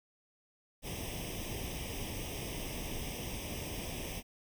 pink noise with comb filter, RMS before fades -40 dBFS, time 0.82-4.23 s, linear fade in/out 50 ms, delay 0.35 ms, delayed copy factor +0.85, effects none

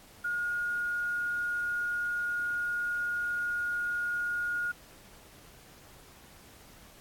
sine tone with quantisation, 1432 Hz, F6, 43 cents sharp, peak -29 dBFS, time 0.24-4.72 s, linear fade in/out 10 ms, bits 9, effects pink hiss -55 dBFS RMS until 7 s + AAC 64 kbps

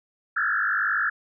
sine tone with frequency modulation, 1539 Hz, G6, 32 cents flat, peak -21 dBFS, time 0.36-1.1 s, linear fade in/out 10 ms, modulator 50.8 Hz, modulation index 4.3, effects none

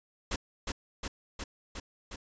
pink noise with echo, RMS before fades -32 dBFS, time 0.31-0.36 s, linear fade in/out 5 ms, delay 360 ms, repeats 5, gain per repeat -2 dB, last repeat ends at 2.16 s, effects resampled to 16000 Hz

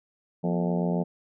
harmonic tone with a mistuned harmonic, 87.31 Hz, F2, in tune, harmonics 2 / 3 / 4 / 5 / 6 / 7 / 8 / 9 / 10, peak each -25 / -33 / -36 / -33 / -37 / -35 / -39 / -41 / -43 dBFS, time 0.43-1.04 s, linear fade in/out 20 ms, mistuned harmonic 3, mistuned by -120 cents, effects none

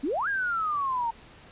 sine exponential two-way sweep, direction up then down, 250 to 1660 to 903 Hz, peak -25 dBFS, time 0.03-1.11 s, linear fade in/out 10 ms, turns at 0.28 s, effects pink hiss -51 dBFS RMS until 1.51 s + resampled to 8000 Hz

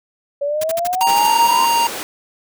sine exponential sweep, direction up, 561 to 1045 Hz, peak -17 dBFS, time 0.41-1.66 s, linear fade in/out 10 ms
white noise bursts, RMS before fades -26 dBFS, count 9, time 0.61-1.27 s, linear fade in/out 5 ms, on 28 ms, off 51 ms
square tone, 932.3 Hz, A#5, in tune, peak -14 dBFS, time 1.01-1.87 s, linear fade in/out 2 ms
pink high-pass noise, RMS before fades -27 dBFS, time 1.07-2.03 s, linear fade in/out 0 ms, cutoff 310 Hz, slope 12 dB/octave
effects none

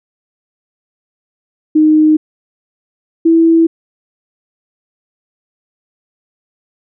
sine tone pair in turn, 309.1 / 328.9 Hz, D#4 / E4, -11 / -4 cents, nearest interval minor second, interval 107 cents, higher second, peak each -5 dBFS, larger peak neither, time 1.75-2.17 / 3.25-3.67 s, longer neither, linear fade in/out 10 ms, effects none

